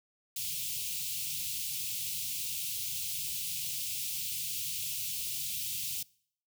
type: band-stop noise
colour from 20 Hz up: white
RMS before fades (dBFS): -36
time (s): 0.36-6.03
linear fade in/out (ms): 5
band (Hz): 170 to 2500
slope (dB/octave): 48
effects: noise-tail reverb RT60 0.6 s tail -24 dB re dry + high-pass 80 Hz 12 dB/octave